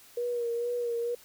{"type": "tone with vibrato", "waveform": "sine", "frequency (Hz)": 476.3, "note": "A#4", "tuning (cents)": 37, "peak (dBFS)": -28, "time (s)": [0.17, 1.15], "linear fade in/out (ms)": 5, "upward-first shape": "sine", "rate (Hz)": 2.2, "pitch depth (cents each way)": 33, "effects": ["white hiss -55 dBFS RMS until 1.24 s"]}